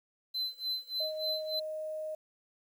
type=tone with tremolo; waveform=triangle; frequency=4054 Hz; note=B7; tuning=45 cents sharp; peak=-29 dBFS; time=0.34-1.6 s; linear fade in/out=10 ms; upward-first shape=sine; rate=3.4 Hz; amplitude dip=95%
type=tone; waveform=sine; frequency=622.3 Hz; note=D#5; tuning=in tune; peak=-35 dBFS; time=1-2.15 s; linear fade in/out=5 ms
effects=10-bit